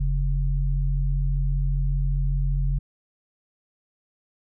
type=tone pair together; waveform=sine; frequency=43.65 / 138.59 Hz; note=F1 / C#3; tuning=0 / 0 cents; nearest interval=octave + minor sixth; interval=2000 cents; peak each=-21 / -26 dBFS; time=0-2.79 s; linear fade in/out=10 ms; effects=none